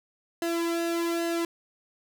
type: tone with flanger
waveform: sawtooth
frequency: 337.3 Hz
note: E4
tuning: 40 cents sharp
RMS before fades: -28 dBFS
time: 0.42-1.45 s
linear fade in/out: 2 ms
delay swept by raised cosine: 0.86 to 2.06 ms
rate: 1.2 Hz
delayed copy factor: -0.7
effects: none